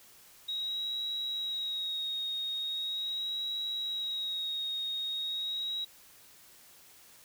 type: tone with vibrato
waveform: sine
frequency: 3797 Hz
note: A#7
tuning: 31 cents sharp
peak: -32 dBFS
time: 0.48-5.85 s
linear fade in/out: 10 ms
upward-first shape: sine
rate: 0.4 Hz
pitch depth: 30 cents each way
effects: white hiss -57 dBFS RMS until 7.24 s